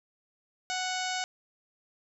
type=harmonic tone; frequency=740 Hz; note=F#5; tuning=in tune; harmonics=1 / 2 / 3 / 4 / 5 / 6 / 7 / 8 / 9 / 10; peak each=-34 / -37 / -39 / -40 / -41 / -42 / -42 / -43 / -44 / -44 dBFS; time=0.7-1.24 s; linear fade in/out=0 ms; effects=none